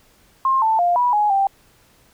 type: tone with pitch steps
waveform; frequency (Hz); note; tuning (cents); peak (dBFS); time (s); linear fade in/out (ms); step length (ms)
sine; 1063 / 885 / 701 / 978 / 836 / 785; C6 / A5 / F5 / B5 / G#5 / G5; +27 / +10 / +6 / -17 / +11 / +2; -14; 0.45-1.47; 2; 170
effects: pink hiss -55 dBFS RMS until 2.13 s